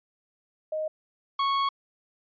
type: tone pair in turn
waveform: sine / 45% pulse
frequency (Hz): 622.3 / 1104.7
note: D#5 / C#6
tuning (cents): 0 / -6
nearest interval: minor seventh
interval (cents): 994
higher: second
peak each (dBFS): -27 / -23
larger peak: second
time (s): 0.72-0.88 / 1.39-1.69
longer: second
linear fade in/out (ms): 5
effects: resampled to 11025 Hz